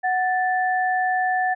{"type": "tone pair together", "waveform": "sine", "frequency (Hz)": [740, 1760], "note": ["F#5", "A6"], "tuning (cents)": [0, 0], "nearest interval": "octave + minor third", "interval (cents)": 1500, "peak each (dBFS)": [-20, -24], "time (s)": [0.03, 1.55], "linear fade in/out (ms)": 20, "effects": []}